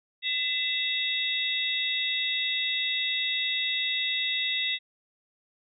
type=tone cluster; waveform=sine; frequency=2015 / 2660 / 3403 / 3732 Hz; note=B6 / E7 / G#7 / A#7; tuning=+34 / +15 / +41 / +1 cents; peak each=-32 / -33 / -32 / -29 dBFS; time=0.22-4.79 s; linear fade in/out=50 ms; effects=none